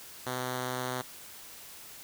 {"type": "tone", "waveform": "5% pulse", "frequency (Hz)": 126.9, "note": "B2", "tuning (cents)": 47, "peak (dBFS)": -21, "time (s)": [0.26, 1.02], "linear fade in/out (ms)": 10, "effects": ["white hiss -48 dBFS RMS until 2.03 s"]}